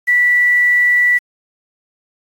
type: tone with quantisation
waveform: sine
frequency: 1959 Hz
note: B6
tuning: 15 cents flat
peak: -9 dBFS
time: 0.07-1.19 s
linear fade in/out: 20 ms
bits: 6
effects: AAC 64 kbps